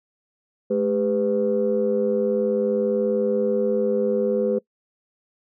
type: tone cluster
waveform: sine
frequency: 215 / 400.5 / 501 Hz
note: A3 / G4 / B4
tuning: -40 / +37 / +25 cents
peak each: -24 / -23 / -21 dBFS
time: 0.7-4.59 s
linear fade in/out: 10 ms
effects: noise-tail reverb RT60 0.1 s tail -23 dB re dry + tanh soft clip ceiling -11 dBFS